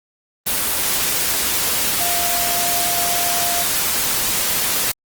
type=tone in noise; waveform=sine; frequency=698.5 Hz; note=F5; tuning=in tune; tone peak=-24 dBFS; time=2-3.64 s; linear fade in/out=10 ms; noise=white; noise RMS=-19 dBFS; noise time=0.46-4.92 s; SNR=-8 dB; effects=Opus 24 kbps